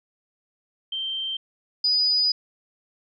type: tone pair in turn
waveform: sine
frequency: 3136 / 4954 Hz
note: G7 / D#8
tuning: 0 / -8 cents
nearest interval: minor sixth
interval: 792 cents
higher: second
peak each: -26 / -18 dBFS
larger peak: second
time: 0.92-1.37 / 1.84-2.32 s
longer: second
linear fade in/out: 5 ms
effects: none